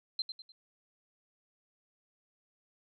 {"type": "tone with echo", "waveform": "sine", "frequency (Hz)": 4123, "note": "C8", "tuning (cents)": -26, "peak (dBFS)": -30, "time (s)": [0.19, 0.22], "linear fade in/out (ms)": 2, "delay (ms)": 100, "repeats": 3, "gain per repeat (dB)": -8, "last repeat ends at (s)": 0.52, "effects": []}